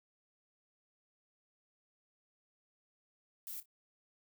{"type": "noise with echo", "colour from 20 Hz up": "violet", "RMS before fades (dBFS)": -44, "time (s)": [3.47, 3.6], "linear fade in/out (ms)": 0, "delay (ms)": 28, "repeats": 2, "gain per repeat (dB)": -14, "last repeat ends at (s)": 3.656, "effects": []}